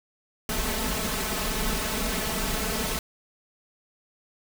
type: noise with comb filter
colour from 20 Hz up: pink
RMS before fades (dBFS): -28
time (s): 0.49-2.99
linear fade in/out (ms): 2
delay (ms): 4.6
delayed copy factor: +0.85
effects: none